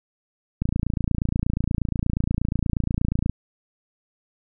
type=click train; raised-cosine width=5 ms; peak=-10 dBFS; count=77; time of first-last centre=0.62-3.296 s; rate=28.4 Hz; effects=none